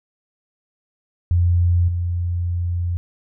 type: tone with level steps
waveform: sine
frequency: 87.31 Hz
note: F2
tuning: in tune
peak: -13 / -19 dBFS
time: 1.31-2.97 s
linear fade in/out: 0 ms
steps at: 1.88 s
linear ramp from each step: 5 ms
effects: none